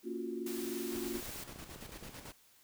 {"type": "chord", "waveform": "sine", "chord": "Gb major seventh", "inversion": "first", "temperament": "just", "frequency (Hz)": [231.2, 277.5, 346.9, 370], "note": ["Bb3", "Db4", "F4", "Gb4"], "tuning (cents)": [-14, 2, -12, 0], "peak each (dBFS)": [-43, -44, -40, -43], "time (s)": [0.03, 1.22], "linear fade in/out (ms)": 50}
{"type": "noise", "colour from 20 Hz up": "white", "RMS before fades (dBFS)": -46, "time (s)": [0.46, 1.44], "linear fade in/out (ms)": 5}
{"type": "noise with tremolo", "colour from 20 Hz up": "pink", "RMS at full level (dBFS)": -48, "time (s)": [0.92, 2.32], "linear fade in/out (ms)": 0, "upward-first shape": "square", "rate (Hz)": 9, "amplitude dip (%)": 50}
{"type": "click train", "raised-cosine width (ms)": 2, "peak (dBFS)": -37, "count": 15, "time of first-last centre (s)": [1.16, 2.093], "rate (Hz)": 15}
{"effects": ["white hiss -65 dBFS RMS until 2.63 s"]}